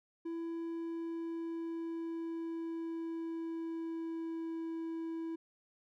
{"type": "tone with pitch glide", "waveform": "triangle", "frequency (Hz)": [332.7, 328.1], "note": ["E4", "E4"], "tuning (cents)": [16, -8], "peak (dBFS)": -35, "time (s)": [0.25, 5.36], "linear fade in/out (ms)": 10, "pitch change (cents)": -24, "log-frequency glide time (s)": [0.65, 4.62], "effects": []}